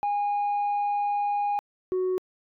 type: tone pair in turn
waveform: sine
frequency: 819 / 370 Hz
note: G#5 / F#4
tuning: -24 / 0 cents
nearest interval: octave + major second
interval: 1376 cents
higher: first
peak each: -21 dBFS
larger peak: neither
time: 0.03-1.59 / 1.92-2.18 s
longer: first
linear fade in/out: 0 ms
effects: tanh soft clip ceiling -22 dBFS